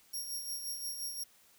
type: tone with tremolo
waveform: 15% pulse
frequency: 5588 Hz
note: F8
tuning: in tune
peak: -30 dBFS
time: 0.13-1.24 s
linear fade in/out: 10 ms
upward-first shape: sine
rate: 5.7 Hz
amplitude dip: 50%
effects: white hiss -64 dBFS RMS until 1.58 s